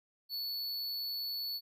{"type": "tone", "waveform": "square", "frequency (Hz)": 4435, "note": "C#8", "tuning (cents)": 0, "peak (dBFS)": -36, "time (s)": [0.29, 1.61], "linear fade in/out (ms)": 50, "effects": []}